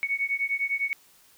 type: beating tone pair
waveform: sine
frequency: 2217 / 2226.9 Hz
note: C#7 / C#7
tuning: 0 / +7 cents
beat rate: 9.9 Hz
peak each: -28 dBFS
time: 0.03-0.93 s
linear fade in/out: 0 ms
effects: white hiss -58 dBFS RMS until 1.37 s